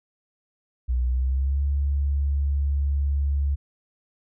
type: tone with pitch glide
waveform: sine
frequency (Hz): 61.74 to 70.51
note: B1 to C#2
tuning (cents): 0 to +30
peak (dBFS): -20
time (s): 0.88-3.56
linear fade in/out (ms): 20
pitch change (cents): +230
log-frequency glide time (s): 1.06-1.62
effects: none